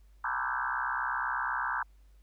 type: tone with frequency modulation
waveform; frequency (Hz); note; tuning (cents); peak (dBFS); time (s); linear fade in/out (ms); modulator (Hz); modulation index
sine; 1250; D#6; +8; -29; 0.24-1.83; 5; 64; 5.8
effects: added 50 Hz sine -55 dBFS peak until 2.22 s + pink hiss -73 dBFS RMS until 2.22 s